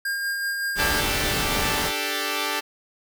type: tone with tremolo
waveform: square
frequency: 1611 Hz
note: G6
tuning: 47 cents sharp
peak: -24 dBFS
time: 0.05-1.01 s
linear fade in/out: 5 ms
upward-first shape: sine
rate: 5.3 Hz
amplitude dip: 30%
type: noise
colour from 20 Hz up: pink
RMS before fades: -27 dBFS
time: 0.75-1.92 s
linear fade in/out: 50 ms
type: chord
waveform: 5% pulse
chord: D suspended fourth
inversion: none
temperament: equal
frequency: 293.7 / 392 / 440 Hz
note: D4 / G4 / A4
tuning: 0 / 0 / 0 cents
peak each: -18 / -17 / -17 dBFS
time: 0.78-2.61 s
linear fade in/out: 20 ms
effects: none